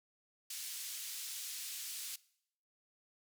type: band-pass noise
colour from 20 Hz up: white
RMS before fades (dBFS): -44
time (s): 0.5-2.16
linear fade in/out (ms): 5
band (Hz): 2900 to 12000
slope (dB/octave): 12
effects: noise-tail reverb RT60 0.7 s tail -21 dB re dry